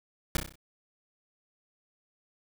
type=noise with echo; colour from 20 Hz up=pink; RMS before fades=-26 dBFS; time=0.35-0.37 s; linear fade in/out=2 ms; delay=31 ms; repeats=6; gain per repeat=-5 dB; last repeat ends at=0.556 s; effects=none